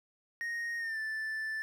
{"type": "tone with pitch glide", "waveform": "triangle", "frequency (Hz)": [1864.7, 1760], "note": ["A#6", "A6"], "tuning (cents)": [0, 0], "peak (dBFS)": -32, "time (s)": [0.41, 1.62], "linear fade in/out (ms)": 0, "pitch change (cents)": -100, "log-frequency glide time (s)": [0.78, 0.99], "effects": []}